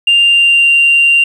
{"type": "tone with pitch glide", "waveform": "sine", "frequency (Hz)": [2794, 2775], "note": ["F7", "F7"], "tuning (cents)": [0, -12], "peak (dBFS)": -4, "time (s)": [0.07, 1.24], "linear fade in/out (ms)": 5, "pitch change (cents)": -12, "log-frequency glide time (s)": [0.21, 0.68], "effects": ["tanh soft clip ceiling -2 dBFS", "7-bit"]}